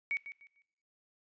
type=tone with echo; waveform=sine; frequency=2245 Hz; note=C#7; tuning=21 cents sharp; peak=-30 dBFS; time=0.11-0.17 s; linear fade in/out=0 ms; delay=150 ms; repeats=3; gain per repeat=-12 dB; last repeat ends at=0.62 s; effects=noise-tail reverb RT60 0.8 s tail -22 dB re dry + resampled to 16000 Hz